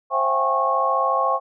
sine tone cluster, 529 / 672 / 770 / 824 / 1094 Hz, C5 / E5 / G5 / G#5 / C#6, +19 / +33 / -31 / -14 / -23 cents, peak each -25 / -26 / -26 / -27 / -20 dBFS, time 0.1-1.4 s, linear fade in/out 50 ms, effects none

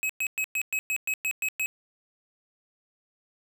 square tone bursts, 2556 Hz, D#7, 46 cents sharp, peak -26 dBFS, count 10, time 0.03-1.66 s, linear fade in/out 0 ms, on 64 ms, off 110 ms, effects none

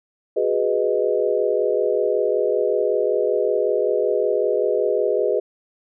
sine chord, G# minor seventh, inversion third, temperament equal, 370 / 415.3 / 493.9 / 622.3 Hz, F#4 / G#4 / B4 / D#5, 0 / 0 / 0 / 0 cents, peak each -25 / -21 / -22 / -24 dBFS, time 0.36-5.4 s, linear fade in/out 10 ms, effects none

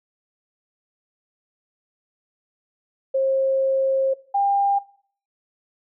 sine tone pair in turn, 535 / 799.4 Hz, C5 / G5, +38 / +34 cents, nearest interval perfect fifth, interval 696 cents, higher second, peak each -17 dBFS, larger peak neither, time 3.14-4.14 / 4.34-4.79 s, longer first, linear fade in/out 10 ms, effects noise-tail reverb RT60 0.5 s tail -19 dB re dry

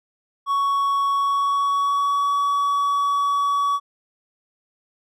triangle tone with pitch glide, 1115 to 1133.8 Hz, C#6 to C#6, +10 to +39 cents, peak -16 dBFS, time 0.46-3.8 s, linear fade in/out 50 ms, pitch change +29 cents, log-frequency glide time 1.12-2.34 s, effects none

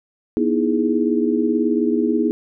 sine chord, E major seventh, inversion second, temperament equal with one note detuned, 242.6 / 311.1 / 329.6 / 415.3 Hz, B3 / D#4 / E4 / G#4, -31 / 0 / 0 / 0 cents, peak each -20 / -21 / -22 / -22 dBFS, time 0.37-2.31 s, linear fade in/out 0 ms, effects none

